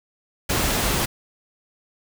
pink noise, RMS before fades -22 dBFS, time 0.49-1.06 s, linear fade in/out 10 ms, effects none

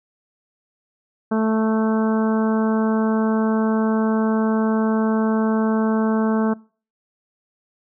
harmonic tone, 220 Hz, A3, in tune, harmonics 1 / 2 / 3 / 4 / 5 / 6 / 7, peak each -18 / -24 / -28 / -30 / -32 / -34 / -35 dBFS, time 1.31-6.54 s, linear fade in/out 10 ms, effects noise-tail reverb RT60 0.4 s tail -24 dB re dry

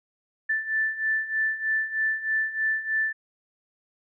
sine beating tone pair, 1760 / 1763.2 Hz, A6 / A6, 0 / +3 cents, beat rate 3.2 Hz, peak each -29 / -25 dBFS, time 0.49-3.13 s, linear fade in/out 10 ms, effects none

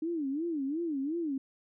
sine tone with vibrato, 303.7 Hz, D#4, 42 cents flat, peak -30 dBFS, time 0.02-1.38 s, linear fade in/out 5 ms, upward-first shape sine, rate 2.8 Hz, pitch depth 220 cents each way, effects none

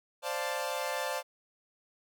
sawtooth chord, D minor seventh, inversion third, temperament equal, 523.3 / 587.3 / 698.5 / 880 Hz, C5 / D5 / F5 / A5, 0 / 0 / 0 / 0 cents, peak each -33 / -33 / -36 / -34 dBFS, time 0.22-1.23 s, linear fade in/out 50 ms, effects none

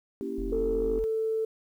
sine chord, A# diminished seventh, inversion none, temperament equal, 233.1 / 277.2 / 329.6 / 392 Hz, A#3 / C#4 / E4 / G4, 0 / 0 / 0 / 0 cents, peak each -38 / -36 / -38 / -34 dBFS, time 0.21-0.99 s, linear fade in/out 0 ms
sine tone, 43.65 Hz, F1, in tune, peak -32 dBFS, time 0.38-1.04 s, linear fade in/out 0 ms
sine tone with pitch glide, 446.4 to 442.8 Hz, A4 to A4, +25 to +11 cents, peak -25 dBFS, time 0.52-1.45 s, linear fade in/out 5 ms, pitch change -14 cents, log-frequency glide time 0.81-0.96 s
effects tanh soft clip ceiling -17 dBFS + 10-bit

